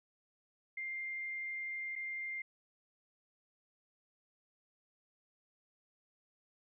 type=tone with dropouts; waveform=sine; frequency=2104 Hz; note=C7; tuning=9 cents sharp; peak=-38 dBFS; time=0.77-2.42 s; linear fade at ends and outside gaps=5 ms; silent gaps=1.955-1.96 s; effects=none